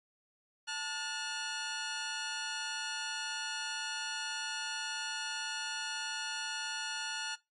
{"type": "tone pair together", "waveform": "15% pulse", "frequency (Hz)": [880, 1440.6], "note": ["A5", "F#6"], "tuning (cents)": [0, -47], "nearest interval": "major sixth", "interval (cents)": 853, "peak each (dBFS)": [-35, -30], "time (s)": [0.67, 7.36], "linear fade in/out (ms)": 20, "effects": ["noise-tail reverb RT60 0.2 s tail -19 dB re dry", "MP3 48 kbps"]}